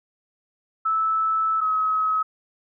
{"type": "tone pair in turn", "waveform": "sine", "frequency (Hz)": [1310, 1278.6], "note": ["E6", "D#6"], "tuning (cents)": [-11, 47], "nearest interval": "unison", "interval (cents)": 42, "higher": "first", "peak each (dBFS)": -19, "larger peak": "neither", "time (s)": [[0.85, 1.61], [1.61, 2.23]], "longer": "first", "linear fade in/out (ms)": 10, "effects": []}